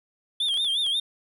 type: tone with vibrato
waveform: triangle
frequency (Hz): 3400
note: G#7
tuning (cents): +40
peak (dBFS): -21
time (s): 0.4-1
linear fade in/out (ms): 5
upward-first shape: sine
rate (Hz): 5.6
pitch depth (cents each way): 130
type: clicks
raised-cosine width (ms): 0.2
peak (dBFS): -27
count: 5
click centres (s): 0.486 / 0.541 / 0.574 / 0.647 / 0.865
effects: none